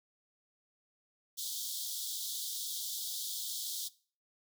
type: high-pass noise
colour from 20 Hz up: pink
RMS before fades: -39 dBFS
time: 1.37-3.89 s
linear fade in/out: 20 ms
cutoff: 3300 Hz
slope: 96 dB/octave
effects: noise-tail reverb RT60 0.4 s tail -19 dB re dry